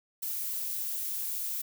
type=noise; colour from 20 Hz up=violet; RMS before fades=-34 dBFS; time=0.22-1.62 s; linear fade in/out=10 ms; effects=none